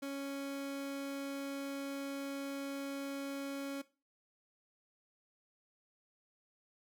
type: tone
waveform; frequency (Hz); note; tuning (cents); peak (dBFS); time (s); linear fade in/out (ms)
30% pulse; 277.2; C#4; 0; -36; 0.02-3.82; 10
effects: noise-tail reverb RT60 0.3 s tail -17 dB re dry